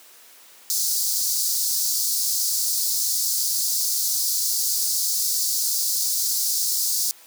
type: high-pass noise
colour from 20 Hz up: pink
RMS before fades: -23 dBFS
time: 0.7-7.11 s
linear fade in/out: 0 ms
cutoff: 4500 Hz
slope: 48 dB/octave
effects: white hiss -49 dBFS RMS until 7.26 s + high-pass 300 Hz 12 dB/octave